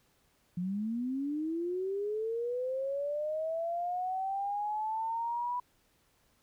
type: linear sweep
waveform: sine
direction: up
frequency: 172.1 to 987.8 Hz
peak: -31 dBFS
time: 0.57-5.6 s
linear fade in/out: 5 ms
effects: pink hiss -70 dBFS RMS until 6.42 s